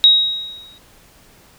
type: tone with exponential decay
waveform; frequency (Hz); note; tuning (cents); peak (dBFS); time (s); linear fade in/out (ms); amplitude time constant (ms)
sine; 3800; A#7; +33; -4; 0.04-0.78; 0; 160
effects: pink hiss -49 dBFS RMS until 1.58 s